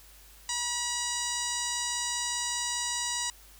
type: harmonic tone with a mistuned harmonic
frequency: 965 Hz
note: B5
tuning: 40 cents flat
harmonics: 1 / 2 / 3 / 4 / 5 / 6 / 7 / 8 / 9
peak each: -38 / -39 / -40 / -38 / -38 / -37 / -38 / -38 / -39 dBFS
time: 0.49-3.3 s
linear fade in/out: 2 ms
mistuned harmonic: 7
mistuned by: +16 cents
effects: added 50 Hz sine -55 dBFS peak until 3.59 s + white hiss -55 dBFS RMS until 3.59 s